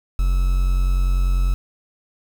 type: tone with quantisation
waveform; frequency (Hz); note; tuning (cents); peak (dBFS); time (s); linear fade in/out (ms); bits
triangle; 45.17; F#1; -41; -13; 0.19-1.54; 0; 6
effects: none